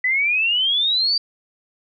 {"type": "exponential sweep", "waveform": "sine", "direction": "up", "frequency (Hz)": [1975.5, 4699], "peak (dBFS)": -16, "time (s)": [0.04, 1.18], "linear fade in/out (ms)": 5, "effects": []}